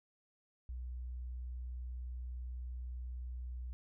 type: tone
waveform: sine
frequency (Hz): 61.74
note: B1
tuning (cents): 0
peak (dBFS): -40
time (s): 0.69-3.73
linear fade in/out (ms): 0
effects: none